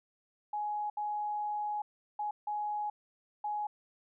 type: tone bursts at uneven times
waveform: sine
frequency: 837 Hz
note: G#5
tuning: 13 cents sharp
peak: -32 dBFS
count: 5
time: 0.53-0.9 / 0.97-1.82 / 2.19-2.31 / 2.47-2.9 / 3.44-3.67 s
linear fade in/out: 5 ms
effects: none